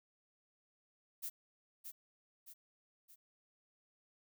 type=noise with echo; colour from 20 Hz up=violet; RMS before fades=-42 dBFS; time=1.22-1.3 s; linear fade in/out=20 ms; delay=620 ms; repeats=3; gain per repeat=-6 dB; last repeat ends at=3.16 s; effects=none